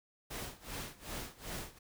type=noise with tremolo; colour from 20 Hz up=pink; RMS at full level=-41 dBFS; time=0.3-1.79 s; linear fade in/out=10 ms; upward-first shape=sine; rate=2.6 Hz; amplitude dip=90%; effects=none